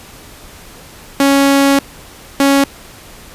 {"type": "tone bursts at uneven times", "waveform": "sawtooth", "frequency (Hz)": 277.2, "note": "C#4", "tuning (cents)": 0, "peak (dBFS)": -4, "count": 2, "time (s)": [[1.2, 1.79], [2.4, 2.64]], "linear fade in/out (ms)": 2, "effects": ["pink hiss -37 dBFS RMS until 3.34 s", "resampled to 32000 Hz"]}